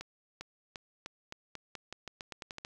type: accelerating click train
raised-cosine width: 0.2 ms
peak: -24 dBFS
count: 15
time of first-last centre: 0.01-2.649 s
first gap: 400 ms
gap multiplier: 0.87
effects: 10-bit